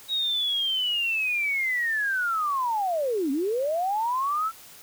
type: linear two-way sweep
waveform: sine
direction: down then up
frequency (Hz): 3820 to 259.4 to 1348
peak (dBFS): -23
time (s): 0.08-4.52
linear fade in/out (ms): 50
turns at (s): 3.31
effects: white hiss -48 dBFS RMS until 4.82 s